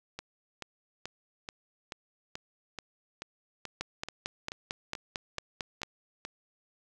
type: two click trains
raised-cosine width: 0.2 ms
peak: -16 / -21 dBFS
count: 10 / 15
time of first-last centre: 3.81-5.832 / 0.19-6.251 s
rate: 4.45 / 2.31 Hz
effects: none